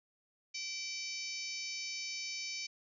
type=harmonic tone with a mistuned harmonic; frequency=760 Hz; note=F#5; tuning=46 cents sharp; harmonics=3 / 4 / 5 / 6 / 7 / 8 / 9; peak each=-43 / -53 / -52 / -45 / -44 / -46 / -55 dBFS; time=0.54-2.67 s; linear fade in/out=10 ms; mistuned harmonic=3; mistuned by=+35 cents; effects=none